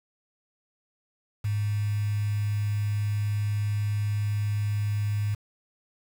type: tone with quantisation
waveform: sine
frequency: 103.83 Hz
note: G#2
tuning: in tune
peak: -24 dBFS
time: 1.44-5.35 s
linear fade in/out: 10 ms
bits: 7
effects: none